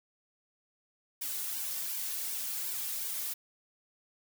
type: noise with flanger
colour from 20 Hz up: blue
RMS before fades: -36 dBFS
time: 1.21-3.34 s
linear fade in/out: 10 ms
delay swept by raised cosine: 1.5 to 3.1 ms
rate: 2.7 Hz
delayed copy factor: -1
effects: none